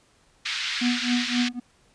white band-pass noise, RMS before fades -29 dBFS, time 0.45-1.49 s, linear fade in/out 10 ms, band 1500 to 4500 Hz, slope 24 dB/octave
triangle tone with tremolo, 244.4 Hz, B3, 18 cents flat, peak -17 dBFS, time 0.81-1.6 s, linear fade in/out 10 ms, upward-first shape triangle, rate 3.8 Hz, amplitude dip 100%
effects pink hiss -61 dBFS RMS until 1.94 s + resampled to 22050 Hz

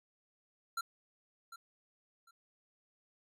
square tone with echo, 1361 Hz, F6, 45 cents flat, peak -35 dBFS, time 0.77-0.81 s, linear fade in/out 5 ms, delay 750 ms, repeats 2, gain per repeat -13 dB, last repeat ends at 2.31 s, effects resampled to 32000 Hz

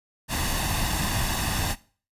pink noise with comb filter, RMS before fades -26 dBFS, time 0.28-1.76 s, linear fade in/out 50 ms, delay 1.1 ms, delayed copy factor +0.6, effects noise-tail reverb RT60 0.4 s tail -19 dB re dry + resampled to 32000 Hz

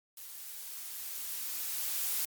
blue noise with level ramp, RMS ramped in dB -47 to -32 dBFS, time 0.17-2.25 s, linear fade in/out 2 ms, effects Opus 48 kbps

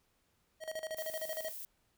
square tone with tremolo, 634 Hz, D#5, 32 cents sharp, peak -37 dBFS, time 0.6-1.53 s, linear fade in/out 50 ms, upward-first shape square, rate 13 Hz, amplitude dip 80%
violet noise, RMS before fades -45 dBFS, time 0.97-1.65 s, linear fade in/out 0 ms
effects pink hiss -75 dBFS RMS until 1.97 s

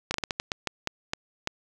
slowing click train, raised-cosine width 0.2 ms, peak -10 dBFS, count 11, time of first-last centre 0.11-1.474 s, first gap 32 ms, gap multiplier 1.3, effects none

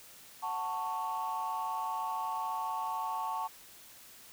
sine chord, F# minor, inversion none, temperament just, 740 / 888 / 1110 Hz, F#5 / A5 / C#6, 0 / +16 / +2 cents, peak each -39 / -34 / -36 dBFS, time 0.42-3.48 s, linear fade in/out 20 ms, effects tanh soft clip ceiling -27 dBFS + white hiss -54 dBFS RMS until 4.32 s

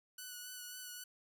5% pulse tone with vibrato, 1480 Hz, F#6, in tune, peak -35 dBFS, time 0.18-1.04 s, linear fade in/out 5 ms, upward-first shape sine, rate 3.7 Hz, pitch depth 20 cents each way, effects none

